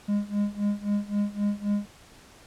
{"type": "tone with tremolo", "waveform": "triangle", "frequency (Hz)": 205, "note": "G#3", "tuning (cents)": -22, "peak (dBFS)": -19, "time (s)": [0.08, 1.86], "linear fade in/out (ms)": 10, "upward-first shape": "sine", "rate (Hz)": 3.8, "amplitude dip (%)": 90, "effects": ["pink hiss -52 dBFS RMS until 2.46 s", "low-pass 10000 Hz 12 dB/octave"]}